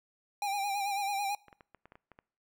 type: tone with vibrato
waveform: square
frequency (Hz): 802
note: G5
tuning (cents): +39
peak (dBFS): -31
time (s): 0.42-1.35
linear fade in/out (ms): 2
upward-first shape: sine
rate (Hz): 9.1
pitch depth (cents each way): 51
type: clicks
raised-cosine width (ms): 0.5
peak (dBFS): -37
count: 9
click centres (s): 1.483 / 1.528 / 1.608 / 1.747 / 1.856 / 1.921 / 1.955 / 2.117 / 2.189
effects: noise-tail reverb RT60 0.6 s tail -24 dB re dry